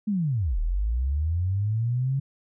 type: linear two-way sweep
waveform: sine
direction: down then up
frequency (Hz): 218.5 to 36.71 to 138.7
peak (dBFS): -22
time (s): 0.07-2.2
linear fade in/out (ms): 10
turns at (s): 0.59
effects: none